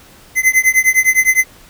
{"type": "tone with tremolo", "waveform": "square", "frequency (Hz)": 2048, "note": "C7", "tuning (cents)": -38, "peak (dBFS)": -6, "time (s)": [0.35, 1.45], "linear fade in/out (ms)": 50, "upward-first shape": "triangle", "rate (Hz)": 9.8, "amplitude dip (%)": 100, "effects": ["pink hiss -43 dBFS RMS until 1.69 s"]}